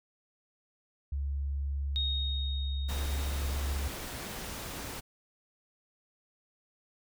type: tone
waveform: sine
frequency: 69.9 Hz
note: C#2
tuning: 15 cents sharp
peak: -30 dBFS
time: 1.12-3.88 s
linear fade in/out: 5 ms
type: tone with exponential decay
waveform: sine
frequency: 3729 Hz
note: A#7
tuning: in tune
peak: -29 dBFS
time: 1.96-4.45 s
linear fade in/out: 0 ms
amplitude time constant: 540 ms
type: noise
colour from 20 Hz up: pink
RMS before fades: -40 dBFS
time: 2.88-5.01 s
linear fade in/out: 20 ms
effects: none